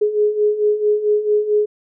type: beating tone pair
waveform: sine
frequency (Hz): 416.9 / 421.4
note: G#4 / G#4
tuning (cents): +7 / +25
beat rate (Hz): 4.5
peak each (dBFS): -20 / -15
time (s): 0.01-1.66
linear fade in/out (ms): 10
effects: none